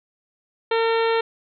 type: harmonic tone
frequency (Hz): 454.9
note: A#4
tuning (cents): -42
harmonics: 1 / 2 / 3 / 4 / 5 / 6 / 7 / 8 / 9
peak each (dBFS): -19 / -25 / -29 / -31 / -33 / -35 / -36 / -37 / -38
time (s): 0.71-1.21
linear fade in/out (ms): 5
effects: none